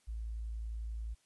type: tone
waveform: sine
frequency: 55.6 Hz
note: A1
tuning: 19 cents sharp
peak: -37 dBFS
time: 0.07-1.15 s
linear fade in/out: 20 ms
effects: white hiss -72 dBFS RMS until 1.25 s + resampled to 24000 Hz